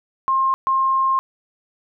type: tone bursts at uneven times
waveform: sine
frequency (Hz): 1064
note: C6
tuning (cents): +29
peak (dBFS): -15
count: 2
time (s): 0.28-0.54 / 0.67-1.19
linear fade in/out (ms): 0
effects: none